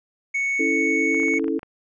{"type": "tone", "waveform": "triangle", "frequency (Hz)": 2217, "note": "C#7", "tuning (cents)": 0, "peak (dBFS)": -19, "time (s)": [0.34, 1.39], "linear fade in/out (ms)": 10}
{"type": "chord", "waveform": "sine", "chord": "A major", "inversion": "first", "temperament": "equal with one note detuned", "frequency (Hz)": [277.2, 326.4, 440], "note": ["C#4", "E4", "A4"], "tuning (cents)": [0, -17, 0], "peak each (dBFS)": [-25, -24, -26], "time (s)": [0.59, 1.59], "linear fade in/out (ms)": 10}
{"type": "clicks", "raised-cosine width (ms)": 0.5, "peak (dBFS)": -24, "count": 10, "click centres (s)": [1.145, 1.199, 1.233, 1.283, 1.338, 1.395, 1.443, 1.481, 1.593, 1.631]}
{"effects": ["resampled to 16000 Hz"]}